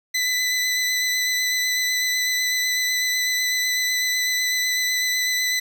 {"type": "tone with vibrato", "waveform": "20% pulse", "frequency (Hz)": 2000, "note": "B6", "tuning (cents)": 21, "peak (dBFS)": -15, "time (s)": [0.14, 5.6], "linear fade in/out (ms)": 10, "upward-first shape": "sine", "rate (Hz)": 8, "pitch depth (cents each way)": 14, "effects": []}